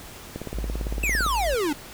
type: click train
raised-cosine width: 2 ms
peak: -18 dBFS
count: 17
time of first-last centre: 0.36-1.264 s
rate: 17.7 Hz
type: tone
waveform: sine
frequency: 52.7 Hz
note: G#1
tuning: 26 cents sharp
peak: -27 dBFS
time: 0.54-1.55 s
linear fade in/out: 5 ms
type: exponential sweep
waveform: square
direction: down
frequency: 2696 to 277.2 Hz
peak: -23 dBFS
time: 1.03-1.73 s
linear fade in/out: 5 ms
effects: pink hiss -42 dBFS RMS until 1.93 s